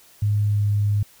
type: tone with pitch glide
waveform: sine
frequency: 103.9 to 103 Hz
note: G#2 to G#2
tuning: +1 to -14 cents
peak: -17 dBFS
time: 0.22-1.03 s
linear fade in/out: 5 ms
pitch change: -15 cents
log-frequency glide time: 0.45-0.62 s
effects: white hiss -52 dBFS RMS until 1.2 s